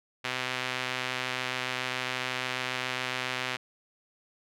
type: tone with band-pass filter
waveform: sawtooth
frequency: 127.6 Hz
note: C3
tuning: 43 cents flat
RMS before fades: -33 dBFS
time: 0.24-3.57 s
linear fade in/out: 10 ms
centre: 2500 Hz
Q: 1.2
effects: none